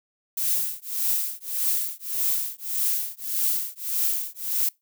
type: noise with tremolo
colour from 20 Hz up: violet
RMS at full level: -22 dBFS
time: 0.37-4.69 s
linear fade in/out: 5 ms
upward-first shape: triangle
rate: 1.7 Hz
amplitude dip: 100%
effects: noise-tail reverb RT60 0.2 s tail -24 dB re dry